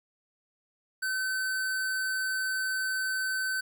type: tone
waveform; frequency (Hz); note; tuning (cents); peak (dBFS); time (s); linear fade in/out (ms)
square; 1528; G6; -45; -29; 1.02-3.61; 10
effects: 10-bit